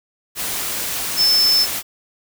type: tone in noise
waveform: sine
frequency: 5274 Hz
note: E8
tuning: in tune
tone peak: -12 dBFS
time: 1.16-1.67 s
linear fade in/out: 50 ms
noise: white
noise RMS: -24 dBFS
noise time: 0.35-1.83 s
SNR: +9 dB
effects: none